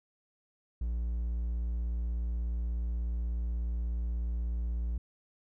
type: tone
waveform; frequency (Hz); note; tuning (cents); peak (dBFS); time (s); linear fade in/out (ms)
triangle; 58.27; A#1; 0; -28; 0.81-4.98; 5
effects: none